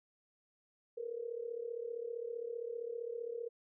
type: tone with amplitude modulation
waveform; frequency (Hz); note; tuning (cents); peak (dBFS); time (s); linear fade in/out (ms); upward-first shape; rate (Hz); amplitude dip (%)
sine; 468.8; A#4; +10; -35; 0.97-3.49; 10; sine; 35.3; 80
effects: none